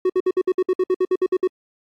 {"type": "tone bursts", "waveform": "triangle", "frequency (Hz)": 370, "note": "F#4", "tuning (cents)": 0, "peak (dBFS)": -13, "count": 14, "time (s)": [0.05, 1.475], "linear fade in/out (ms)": 5, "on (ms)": 47, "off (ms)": 59, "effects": ["AAC 48 kbps"]}